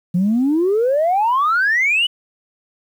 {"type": "exponential sweep", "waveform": "sine", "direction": "up", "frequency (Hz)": [170.6, 3023], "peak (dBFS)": -12, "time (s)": [0.14, 2.07], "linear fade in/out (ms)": 10, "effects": ["tanh soft clip ceiling -10 dBFS", "8-bit"]}